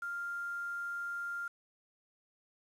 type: tone with quantisation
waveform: sine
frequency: 1396.9 Hz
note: F6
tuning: in tune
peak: -36 dBFS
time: 0.02-1.48 s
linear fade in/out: 5 ms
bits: 9
effects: low-pass 10000 Hz 12 dB/octave